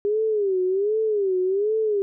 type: tone with vibrato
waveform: sine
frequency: 402.1 Hz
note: G4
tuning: 44 cents sharp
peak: -19 dBFS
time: 0.05-2.02 s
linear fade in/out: 0 ms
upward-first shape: sine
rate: 1.3 Hz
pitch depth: 160 cents each way
effects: none